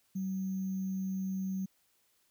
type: tone with sample-and-hold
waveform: sine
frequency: 190 Hz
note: F#3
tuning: 46 cents sharp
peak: -32 dBFS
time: 0.15-1.66 s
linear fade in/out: 10 ms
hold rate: 6300 Hz
effects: white hiss -72 dBFS RMS until 2.3 s